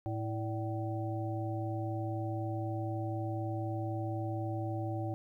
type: harmonic tone with a mistuned harmonic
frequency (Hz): 109.5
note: A2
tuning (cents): -8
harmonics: 1 / 3 / 5 / 7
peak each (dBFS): -35 / -39 / -43 / -42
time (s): 0.06-5.14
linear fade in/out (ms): 0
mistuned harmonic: 5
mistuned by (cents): +100
effects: 12-bit